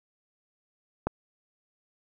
click, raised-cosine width 1 ms, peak -12 dBFS, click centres 1.07 s, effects none

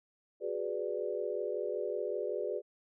sine chord, G# half-diminished seventh, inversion third, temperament equal, 370 / 415.3 / 493.9 / 587.3 Hz, F#4 / G#4 / B4 / D5, 0 / 0 / 0 / 0 cents, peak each -39 / -37 / -38 / -39 dBFS, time 0.4-2.62 s, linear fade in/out 50 ms, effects none

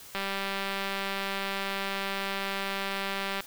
click train, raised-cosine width 0.3 ms, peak -16 dBFS, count 639, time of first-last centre 0.15-3.405 s, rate 196 Hz, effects white hiss -48 dBFS RMS until 3.46 s

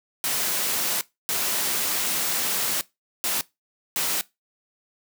white noise bursts at uneven times, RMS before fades -25 dBFS, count 4, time 0.24-1.01 / 1.29-2.81 / 3.24-3.41 / 3.96-4.21 s, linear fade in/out 0 ms, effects noise-tail reverb RT60 0.2 s tail -20 dB re dry + high-pass 150 Hz 12 dB/octave

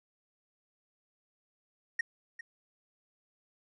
triangle tone with echo, 1864.7 Hz, A#6, in tune, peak -25 dBFS, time 1.99-2.01 s, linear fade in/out 5 ms, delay 400 ms, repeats 1, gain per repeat -14 dB, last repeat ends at 2.41 s, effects resampled to 22050 Hz

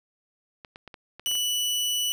clicks, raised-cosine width 0.3 ms, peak -26 dBFS, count 8, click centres 0.648 / 0.759 / 0.877 / 0.942 / 1.196 / 1.272 / 1.314 / 1.353 s
sawtooth tone, 2960 Hz, F#7, in tune, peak -21 dBFS, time 1.26-2.12 s, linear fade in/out 0 ms
effects none

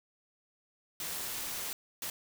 white noise bursts at uneven times, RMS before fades -38 dBFS, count 2, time 1-1.73 / 2.02-2.1 s, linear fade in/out 2 ms, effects none

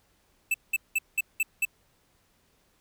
square tone bursts, 2637 Hz, E7, in tune, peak -23 dBFS, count 6, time 0.51-1.652 s, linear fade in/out 5 ms, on 32 ms, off 190 ms, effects pink hiss -67 dBFS RMS until 2.8 s

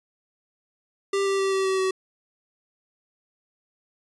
square tone with pitch steps, 394.9 / 391.5 / 388.1 / 384.8 / 381.4 / 378.2 Hz, G4 / G4 / G4 / G4 / G4 / F#4, +13 / -2 / -17 / -32 / -47 / +38 cents, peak -22 dBFS, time 1.13-1.91 s, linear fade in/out 5 ms, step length 130 ms, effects resampled to 22050 Hz

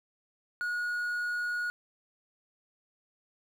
triangle tone, 1449 Hz, F#6, 37 cents flat, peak -28 dBFS, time 0.61-1.7 s, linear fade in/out 0 ms, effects 10-bit

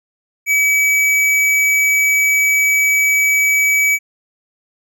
square tone, 2284 Hz, D7, 49 cents flat, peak -12 dBFS, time 0.46-3.99 s, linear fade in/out 50 ms, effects none

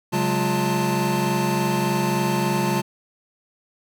square tone cluster, 137.7 / 185.9 / 209.3 / 352.1 / 885 Hz, C#3 / F#3 / G#3 / F4 / A5, -11 / +8 / +14 / +14 / +10 cents, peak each -27 dBFS, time 0.12-2.82 s, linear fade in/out 20 ms, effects none

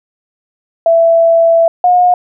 sine tone pair in turn, 665 / 718.7 Hz, E5 / F5, +15 / +49 cents, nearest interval minor second, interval 134 cents, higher second, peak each -5 dBFS, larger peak neither, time 0.86-1.68 / 1.84-2.14 s, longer first, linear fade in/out 2 ms, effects none

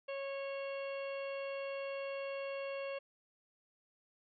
harmonic tone, 550 Hz, C#5, 14 cents flat, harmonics 1 / 2 / 3 / 4 / 5 / 6 / 8, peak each -39 / -50 / -55 / -53 / -49 / -58 / -63 dBFS, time 0.08-2.99 s, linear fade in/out 10 ms, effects none

